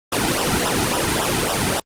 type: noise with flanger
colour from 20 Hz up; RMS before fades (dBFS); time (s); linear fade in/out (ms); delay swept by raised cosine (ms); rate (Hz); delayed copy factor
pink; -19; 0.12-1.8; 5; 0.45 to 1.85; 3.6; -0.85
effects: low-pass 11000 Hz 12 dB/octave + Opus 32 kbps